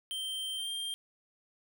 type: tone with pitch glide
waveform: square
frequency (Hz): 3136 to 3187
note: G7 to G7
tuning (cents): 0 to +28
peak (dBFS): -35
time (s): 0.11-0.94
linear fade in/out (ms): 0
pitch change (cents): +28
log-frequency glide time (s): 0.55-0.7
effects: none